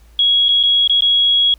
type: tone with dropouts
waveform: sine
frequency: 3322 Hz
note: G#7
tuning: in tune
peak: -10 dBFS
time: 0.19-1.54 s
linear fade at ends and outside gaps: 2 ms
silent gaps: 0.485-0.489 / 0.63-0.635 / 0.876-0.896 / 1.008-1.021 s
effects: added 56 Hz sine -43 dBFS peak until 1.58 s + pink hiss -55 dBFS RMS until 1.58 s